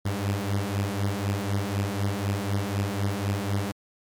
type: beating tone pair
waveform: sawtooth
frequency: 98 / 102 Hz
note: G2 / G#2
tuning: 0 / -31 cents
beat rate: 4 Hz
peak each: -24 dBFS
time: 0.05-3.72 s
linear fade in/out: 10 ms
effects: MP3 96 kbps